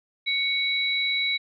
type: tone pair together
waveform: sine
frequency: 2229 / 3912 Hz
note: C#7 / B7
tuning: +9 / -17 cents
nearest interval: minor seventh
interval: 974 cents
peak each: -25 dBFS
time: 0.26-1.38 s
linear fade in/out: 20 ms
effects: none